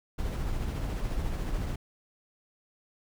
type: noise with tremolo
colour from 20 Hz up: brown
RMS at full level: -30 dBFS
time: 0.18-1.76 s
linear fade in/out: 10 ms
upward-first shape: sine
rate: 14 Hz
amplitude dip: 30%
effects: none